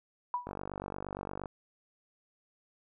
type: tone with exponential decay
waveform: sine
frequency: 980 Hz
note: B5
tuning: 14 cents flat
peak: -26 dBFS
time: 0.34-0.52 s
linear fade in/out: 1 ms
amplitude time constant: 38 ms
type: click train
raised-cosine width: 1 ms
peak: -24 dBFS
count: 49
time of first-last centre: 0.47-1.458 s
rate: 48.6 Hz
effects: none